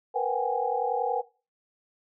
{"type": "tone cluster", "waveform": "sine", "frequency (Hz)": [471, 502, 743, 793, 834], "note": ["A#4", "B4", "F#5", "G5", "G#5"], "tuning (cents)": [18, 28, 7, 20, 7], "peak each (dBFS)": -31, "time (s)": [0.14, 1.22], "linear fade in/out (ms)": 20, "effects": ["noise-tail reverb RT60 0.3 s tail -18 dB re dry"]}